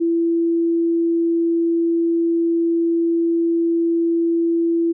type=tone; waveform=sine; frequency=335.1 Hz; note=E4; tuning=29 cents sharp; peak=-15 dBFS; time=0-4.93 s; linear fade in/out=20 ms; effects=none